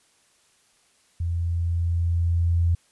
sine tone with level ramp, 85.1 Hz, F2, 44 cents flat, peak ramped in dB -23 to -17 dBFS, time 1.2-2.75 s, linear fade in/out 5 ms, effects white hiss -62 dBFS RMS until 2.91 s + resampled to 24000 Hz

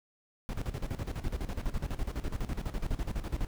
brown noise with tremolo, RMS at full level -32 dBFS, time 0.49-3.47 s, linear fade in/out 0 ms, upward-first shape square, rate 12 Hz, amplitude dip 75%, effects none

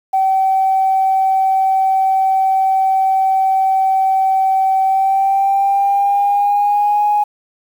sine tone with pitch glide, 767 to 831.6 Hz, G5 to G#5, -38 to +2 cents, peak -10 dBFS, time 0.13-7.24 s, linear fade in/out 10 ms, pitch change +140 cents, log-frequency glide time 4.83-7.04 s, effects tanh soft clip ceiling -6 dBFS + 7-bit

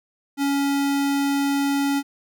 square tone, 280 Hz, C#4, 18 cents sharp, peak -20 dBFS, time 0.37-2.03 s, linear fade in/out 50 ms, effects none

